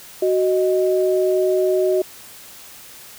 sine tone pair together, 372.4 / 622.3 Hz, F#4 / D#5, +11 / 0 cents, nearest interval major sixth, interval 889 cents, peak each -16 / -20 dBFS, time 0.22-2.02 s, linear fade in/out 5 ms, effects white hiss -41 dBFS RMS until 3.18 s

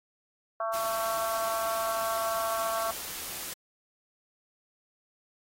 harmonic tone, 223.8 Hz, A3, 30 cents sharp, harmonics 3 / 4 / 5 / 6 / 7, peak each -31 / -42 / -33 / -37 / -46 dBFS, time 0.6-2.91 s, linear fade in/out 2 ms
white band-stop noise, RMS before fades -38 dBFS, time 0.73-3.54 s, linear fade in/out 10 ms, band 100 to 140 Hz, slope 96 dB/octave
effects AAC 48 kbps

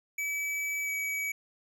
square tone with pitch glide, 2293 to 2276 Hz, D7 to C#7, -42 to +45 cents, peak -31 dBFS, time 0.18-1.32 s, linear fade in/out 5 ms, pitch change -13 cents, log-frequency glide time 0.84-0.89 s, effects none

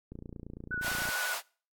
click train, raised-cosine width 3 ms, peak -30 dBFS, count 29, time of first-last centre 0.12-1.089 s, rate 28.9 Hz
sine tone with vibrato, 1477 Hz, F#6, 3 cents flat, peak -32 dBFS, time 0.71-1.34 s, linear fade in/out 5 ms, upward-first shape triangle, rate 11 Hz, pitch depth 33 cents each way
pink high-pass noise, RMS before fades -36 dBFS, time 0.81-1.42 s, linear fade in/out 50 ms, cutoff 640 Hz, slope 24 dB/octave
effects noise-tail reverb RT60 0.4 s tail -23 dB re dry + AAC 64 kbps

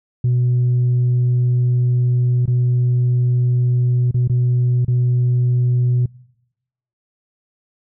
sine tone with dropouts, 123.47 Hz, B2, in tune, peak -11 dBFS, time 0.24-6.06 s, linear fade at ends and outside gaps 5 ms, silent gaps 2.457-2.477 / 4.112-4.143 / 4.277-4.296 / 4.849-4.88 s, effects noise-tail reverb RT60 0.9 s tail -25 dB re dry + tanh soft clip ceiling -11 dBFS

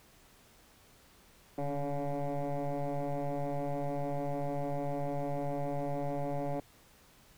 sine tone with frequency modulation, 282.6 Hz, C#4, 34 cents sharp, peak -29 dBFS, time 1.58-6.6 s, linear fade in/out 2 ms, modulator 143 Hz, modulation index 3.3, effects tanh soft clip ceiling -30 dBFS + pink hiss -61 dBFS RMS until 7.37 s

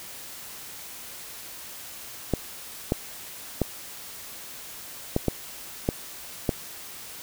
clicks, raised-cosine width 2 ms, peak -8 dBFS, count 7, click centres 2.337 / 2.921 / 3.617 / 5.164 / 5.283 / 5.889 / 6.492 s, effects white hiss -41 dBFS RMS until 7.22 s

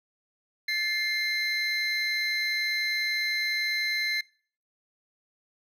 triangle tone cluster, 1741 / 2107 / 4085 Hz, A6 / C7 / C8, -19 / +12 / -42 cents, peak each -32 / -27 / -30 dBFS, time 0.68-4.21 s, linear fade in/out 5 ms, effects noise-tail reverb RT60 0.5 s tail -23 dB re dry

